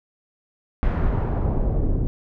brown noise with low-pass filter sweep, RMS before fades -21 dBFS, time 0.83-2.07 s, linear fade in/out 0 ms, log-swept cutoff 1900 to 370 Hz, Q 1.1, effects none

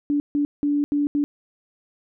sine tone bursts at uneven times, 290 Hz, D4, 22 cents flat, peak -18 dBFS, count 5, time 0.1-0.2 / 0.35-0.45 / 0.63-0.84 / 0.92-1.07 / 1.15-1.24 s, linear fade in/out 0 ms, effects none

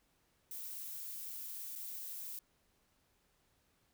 violet noise with dropouts, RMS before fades -45 dBFS, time 0.51-2.39 s, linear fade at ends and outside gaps 2 ms, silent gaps 1.754-1.758 s, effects pink hiss -75 dBFS RMS until 3.93 s

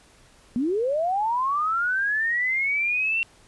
sine linear sweep, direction up, 225.8 to 2735 Hz, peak -21 dBFS, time 0.56-3.23 s, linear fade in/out 0 ms, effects pink hiss -55 dBFS RMS until 3.47 s + resampled to 24000 Hz

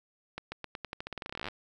accelerating click train, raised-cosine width 0.3 ms, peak -21 dBFS, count 24, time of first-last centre 0.38-1.485 s, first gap 140 ms, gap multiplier 0.88, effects none

